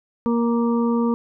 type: harmonic tone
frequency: 234.5 Hz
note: A#3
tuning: 11 cents sharp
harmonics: 1 / 2 / 4 / 5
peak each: -18 / -24 / -30 / -32 dBFS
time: 0.26-1.14 s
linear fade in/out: 0 ms
effects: none